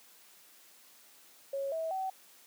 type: tone with pitch steps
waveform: sine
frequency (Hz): 551 / 647.7 / 761.4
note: C#5 / E5 / F#5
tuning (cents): -11 / -31 / +49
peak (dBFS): -32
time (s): 1.53-2.1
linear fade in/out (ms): 5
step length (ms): 190
effects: white hiss -59 dBFS RMS until 2.46 s + high-pass 200 Hz 12 dB/octave